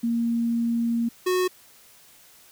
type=tone pair in turn; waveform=sine / square; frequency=233.1 / 366.4 Hz; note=A#3 / F#4; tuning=0 / -17 cents; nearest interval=minor sixth; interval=783 cents; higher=second; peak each=-21 dBFS; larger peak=neither; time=0.03-1.09 / 1.26-1.48 s; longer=first; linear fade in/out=10 ms; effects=white hiss -53 dBFS RMS until 2.51 s